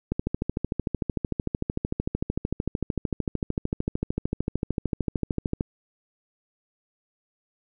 click train, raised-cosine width 3 ms, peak -12 dBFS, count 74, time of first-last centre 0.12-5.609 s, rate 13.3 Hz, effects none

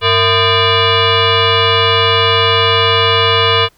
sine tone with frequency modulation, 1220 Hz, D#6, 34 cents flat, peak -8 dBFS, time 0.01-3.69 s, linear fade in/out 50 ms, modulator 560 Hz, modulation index 4.3, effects pink hiss -53 dBFS RMS until 3.77 s

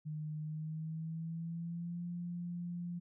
sine tone with pitch glide, 153.3 to 174.07 Hz, D#3 to F3, -25 to -5 cents, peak -38 dBFS, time 0.05-3 s, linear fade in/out 20 ms, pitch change +220 cents, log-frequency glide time 0.4-2.05 s, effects none

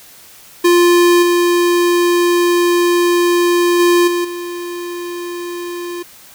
square tone with level steps, 349.2 Hz, F4, in tune, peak -8 / -11 / -9 / -15 / -23 dBFS, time 0.64-6.03 s, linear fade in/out 10 ms, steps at 1.22 / 3.79 / 4.07 / 4.24 s, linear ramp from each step 10 ms, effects white hiss -41 dBFS RMS until 6.34 s

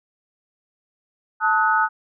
sine chord, D# diminished, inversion second, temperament equal with one note detuned, 880 / 1269.2 / 1480 Hz, A5 / D#6 / F#6, 0 / +34 / 0 cents, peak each -20 dBFS, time 1.4-1.89 s, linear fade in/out 50 ms, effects none

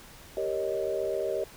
sine chord, Eb dominant seventh, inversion first, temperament equal, 392 / 466.2 / 554.4 / 622.3 Hz, G4 / Bb4 / Db5 / Eb5, 0 / 0 / 0 / 0 cents, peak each -32 / -34 / -34 / -32 dBFS, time 0.37-1.44 s, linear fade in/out 2 ms, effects pink hiss -50 dBFS RMS until 1.56 s

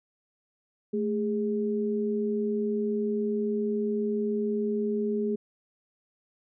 sine tone pair together, 218.2 / 411.9 Hz, A3 / G#4, -14 / -14 cents, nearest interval major seventh, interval 1100 cents, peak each -28 / -28 dBFS, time 0.93-5.36 s, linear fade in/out 10 ms, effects none

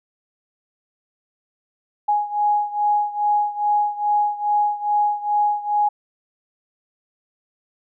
sine beating tone pair, 830.6 / 833 Hz, G#5 / G#5, 0 / +5 cents, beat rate 2.4 Hz, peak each -19 / -22 dBFS, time 2.08-5.89 s, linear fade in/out 10 ms, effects none

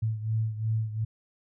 sine beating tone pair, 109.8 / 112.6 Hz, A2 / A2, -3 / +40 cents, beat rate 2.8 Hz, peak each -27 / -32 dBFS, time 0.02-1.05 s, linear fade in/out 10 ms, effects none

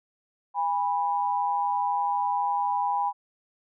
sine tone pair together, 813 / 984.9 Hz, G#5 / B5, -37 / -5 cents, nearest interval minor third, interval 332 cents, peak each -26 dBFS, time 0.54-3.13 s, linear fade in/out 50 ms, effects none

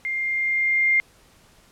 sine tone with level ramp, 2110 Hz, C7, 14 cents sharp, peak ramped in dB -24 to -15 dBFS, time 0.05-1 s, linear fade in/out 0 ms, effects pink hiss -55 dBFS RMS until 1.71 s + low-pass 12000 Hz 12 dB/octave

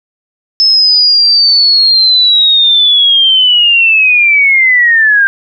sine linear sweep, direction down, 5240 to 1580 Hz, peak -4 dBFS, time 0.6-5.27 s, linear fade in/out 0 ms, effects none

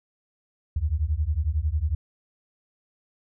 sine beating tone pair, 71.2 / 82.2 Hz, C#2 / E2, +47 / -4 cents, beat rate 11 Hz, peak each -25 dBFS, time 0.76-1.95 s, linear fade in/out 5 ms, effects none

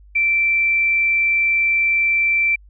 sine tone, 2341 Hz, D7, 6 cents flat, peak -14 dBFS, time 0.15-2.56 s, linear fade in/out 10 ms, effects added 50 Hz sine -43 dBFS peak until 2.69 s

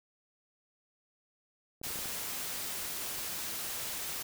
clicks, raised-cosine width 2 ms, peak -34 dBFS, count 6, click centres 1.815 / 1.869 / 1.906 / 1.958 / 1.99 / 2.057 s
white noise, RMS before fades -38 dBFS, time 1.83-4.23 s, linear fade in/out 10 ms
effects none

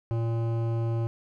triangle tone with hard clipping, 115.1 Hz, A#2, 22 cents flat, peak -27 dBFS, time 0.11-1.07 s, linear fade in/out 0 ms, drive 18 dB, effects none

